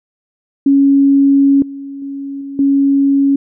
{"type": "tone with level steps", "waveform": "sine", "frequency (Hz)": 277.2, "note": "C#4", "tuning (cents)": 0, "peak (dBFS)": [-6, -24, -21, -23, -8], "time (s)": [0.66, 3.36], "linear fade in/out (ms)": 5, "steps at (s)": [1.62, 2.02, 2.41, 2.59], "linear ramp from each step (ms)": 2, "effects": []}